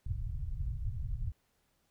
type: low-pass noise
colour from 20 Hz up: pink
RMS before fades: -36 dBFS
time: 0.06-1.32 s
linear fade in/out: 5 ms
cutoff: 130 Hz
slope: 48 dB/octave
effects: pink hiss -75 dBFS RMS until 1.9 s